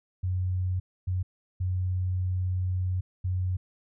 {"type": "tone bursts at uneven times", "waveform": "sine", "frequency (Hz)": 91.8, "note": "F#2", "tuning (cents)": -13, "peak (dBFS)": -25, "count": 4, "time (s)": [[0.23, 0.8], [1.07, 1.23], [1.6, 3.01], [3.24, 3.57]], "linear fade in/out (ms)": 10, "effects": []}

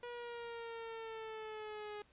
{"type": "linear sweep", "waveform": "sawtooth", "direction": "down", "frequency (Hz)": [484.1, 415.3], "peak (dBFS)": -40, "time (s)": [0.03, 2.02], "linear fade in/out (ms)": 2, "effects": ["pink hiss -69 dBFS RMS until 2.12 s", "resampled to 8000 Hz"]}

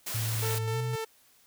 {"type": "high-pass noise", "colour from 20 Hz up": "white", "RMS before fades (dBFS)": -35, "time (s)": [0.06, 0.59], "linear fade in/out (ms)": 10, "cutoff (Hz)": 130, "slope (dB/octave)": 24}
{"type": "tone with pitch glide", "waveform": "sine", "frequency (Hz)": [111.5, 124.43], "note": ["A2", "B2"], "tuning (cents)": [23, 13], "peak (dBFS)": -29, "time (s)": [0.14, 0.96], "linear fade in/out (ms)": 10, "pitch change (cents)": 190, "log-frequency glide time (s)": [0.71, 0.77]}
{"type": "tone with tremolo", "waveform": "sawtooth", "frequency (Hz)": 445.3, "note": "A4", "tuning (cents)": 21, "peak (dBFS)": -28, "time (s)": [0.42, 1.05], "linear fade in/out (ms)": 10, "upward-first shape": "square", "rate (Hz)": 3.9, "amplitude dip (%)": 40}
{"effects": ["white hiss -62 dBFS RMS until 1.46 s"]}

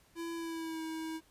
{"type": "tone with pitch glide", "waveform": "square", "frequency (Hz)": [335, 320.6], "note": ["E4", "E4"], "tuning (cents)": [28, -48], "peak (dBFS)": -38, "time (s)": [0.15, 1.21], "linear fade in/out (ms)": 50, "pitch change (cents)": -76, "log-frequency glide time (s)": [0.34, 0.82], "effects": ["pink hiss -66 dBFS RMS until 1.3 s", "resampled to 32000 Hz"]}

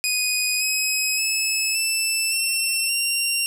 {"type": "tone with pitch steps", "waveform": "15% pulse", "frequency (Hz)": [2489, 2541, 2595, 2649, 2705, 2762], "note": ["D#7", "D#7", "E7", "E7", "E7", "F7"], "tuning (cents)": [0, 36, -28, 8, 44, -20], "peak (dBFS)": -13, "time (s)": [0.04, 3.46], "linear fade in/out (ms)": 0, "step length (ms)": 570, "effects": []}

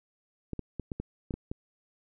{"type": "clicks", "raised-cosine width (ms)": 3, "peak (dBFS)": -21, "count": 8, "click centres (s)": [0.533, 0.593, 0.797, 0.918, 1, 1.308, 1.34, 1.515], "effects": []}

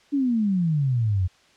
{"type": "exponential sweep", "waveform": "sine", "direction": "down", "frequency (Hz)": [292.5, 87.6], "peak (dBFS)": -19, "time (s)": [0.12, 1.28], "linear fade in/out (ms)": 20, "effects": ["white hiss -57 dBFS RMS until 1.56 s", "low-pass 5000 Hz 12 dB/octave"]}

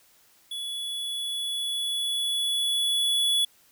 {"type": "tone with level ramp", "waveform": "square", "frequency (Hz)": 3407, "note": "G#7", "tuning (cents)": 44, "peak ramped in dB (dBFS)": [-32, -21], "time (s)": [0.51, 3.45], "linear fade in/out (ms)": 5, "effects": ["white hiss -60 dBFS RMS until 3.71 s"]}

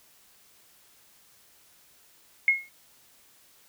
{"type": "tone with exponential decay", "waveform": "sine", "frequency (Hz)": 2162, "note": "C#7", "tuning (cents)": -44, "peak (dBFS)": -14, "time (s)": [2.48, 2.69], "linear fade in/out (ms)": 1, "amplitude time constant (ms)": 45, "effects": ["white hiss -59 dBFS RMS until 3.68 s"]}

